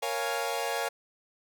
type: chord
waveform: sawtooth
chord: Bb minor seventh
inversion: none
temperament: equal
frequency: 466.2 / 554.4 / 698.5 / 830.6 Hz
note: Bb4 / Db5 / F5 / Ab5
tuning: 0 / 0 / 0 / 0 cents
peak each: -31 dBFS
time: 0.02-0.89 s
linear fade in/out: 10 ms
effects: none